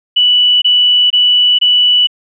sine tone bursts, 2960 Hz, F#7, in tune, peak -6 dBFS, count 4, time 0.16-2.072 s, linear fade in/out 10 ms, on 460 ms, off 24 ms, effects none

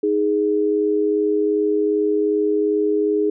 sine tone pair together, 312.7 / 415.3 Hz, D#4 / G#4, +9 / 0 cents, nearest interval perfect fourth, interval 491 cents, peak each -21 / -17 dBFS, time 0.03-3.3 s, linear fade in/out 5 ms, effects none

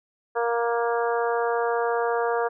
harmonic tone, 234.6 Hz, A#3, 11 cents sharp, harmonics 2 / 3 / 4 / 5 / 6 / 7, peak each -24 / -28 / -30 / -32 / -34 / -35 dBFS, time 0.35-2.49 s, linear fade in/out 20 ms, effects none

